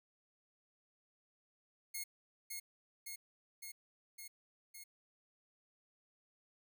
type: tone with echo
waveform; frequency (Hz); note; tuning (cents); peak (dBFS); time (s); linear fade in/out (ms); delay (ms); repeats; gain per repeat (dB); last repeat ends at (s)
5% pulse; 2161; C#7; -45; -30; 1.94-2.04; 10; 560; 5; -2; 4.84
effects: none